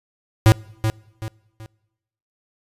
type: tone with echo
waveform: square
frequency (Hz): 110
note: A2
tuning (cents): 0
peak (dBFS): -9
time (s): 0.46-0.52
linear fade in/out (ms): 0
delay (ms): 380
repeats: 3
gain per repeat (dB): -9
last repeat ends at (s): 1.66
effects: noise-tail reverb RT60 1.0 s tail -24 dB re dry + resampled to 32000 Hz